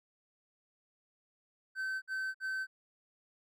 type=tone bursts; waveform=triangle; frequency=1538 Hz; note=G6; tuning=33 cents flat; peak=-32 dBFS; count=3; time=1.75-2.67 s; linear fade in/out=50 ms; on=270 ms; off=55 ms; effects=none